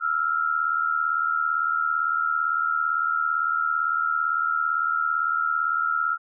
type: tone pair together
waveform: sine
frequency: 1322.2 / 1400 Hz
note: E6 / F6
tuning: +5 / +4 cents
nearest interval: minor second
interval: 99 cents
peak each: -24 dBFS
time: 0-6.18 s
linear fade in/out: 50 ms
effects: none